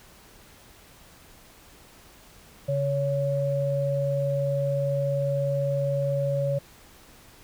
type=tone pair together; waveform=sine; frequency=140 / 560 Hz; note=C#3 / C#5; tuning=+18 / +18 cents; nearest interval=2 octaves; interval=2400 cents; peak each=-26 / -25 dBFS; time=2.68-6.59 s; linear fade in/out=10 ms; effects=pink hiss -52 dBFS RMS until 7.43 s